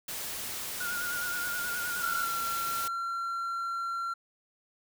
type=noise; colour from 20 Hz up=white; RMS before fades=-37 dBFS; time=0.08-2.88 s; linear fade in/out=5 ms
type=tone with vibrato; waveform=sine; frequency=1431 Hz; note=F6; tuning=42 cents sharp; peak=-32 dBFS; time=0.8-2.25 s; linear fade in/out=10 ms; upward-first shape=sine; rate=9.5 Hz; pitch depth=43 cents each way
type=tone; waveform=triangle; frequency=1367 Hz; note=F6; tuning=37 cents flat; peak=-29 dBFS; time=2.02-4.14 s; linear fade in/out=10 ms
effects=none